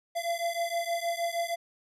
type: beating tone pair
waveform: square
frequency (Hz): 679 / 685.4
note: F5 / F5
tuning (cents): -49 / -33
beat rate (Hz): 6.4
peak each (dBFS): -32 / -33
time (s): 0.15-1.56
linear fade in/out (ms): 20
effects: resampled to 32000 Hz